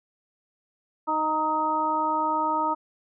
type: harmonic tone with a mistuned harmonic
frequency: 309.9 Hz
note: D#4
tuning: 7 cents flat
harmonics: 1 / 2 / 3 / 4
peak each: -32 / -33 / -24 / -28 dBFS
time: 1.07-2.75 s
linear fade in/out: 20 ms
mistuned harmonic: 4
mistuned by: +26 cents
effects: none